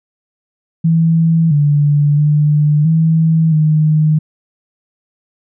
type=tone with pitch steps; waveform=sine; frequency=163.9 / 146.1 / 149.2 / 161.4 / 154.3 Hz; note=E3 / D3 / D3 / E3 / D#3; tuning=-10 / -9 / +28 / -36 / -14 cents; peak=-8 dBFS; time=0.84-4.19 s; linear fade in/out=10 ms; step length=670 ms; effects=none